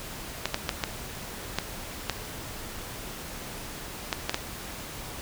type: clicks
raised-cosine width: 0.2 ms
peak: -8 dBFS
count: 9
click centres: 0.456 / 0.544 / 0.692 / 0.838 / 1.586 / 2.097 / 4.128 / 4.295 / 4.344 s
effects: pink hiss -39 dBFS RMS until 5.21 s